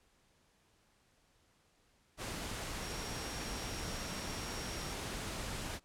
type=tone in noise; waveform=sine; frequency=5588 Hz; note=F8; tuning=in tune; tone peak=-49 dBFS; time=2.79-4.95 s; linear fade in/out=50 ms; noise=pink; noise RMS=-41 dBFS; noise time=2.17-5.8 s; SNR=-11 dB; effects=pink hiss -71 dBFS RMS until 5.84 s + low-pass 10000 Hz 12 dB/octave